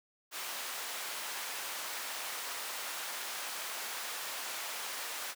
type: high-pass noise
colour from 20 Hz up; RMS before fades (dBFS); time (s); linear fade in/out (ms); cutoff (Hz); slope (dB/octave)
pink; -40; 0.31-5.35; 50; 870; 12
effects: none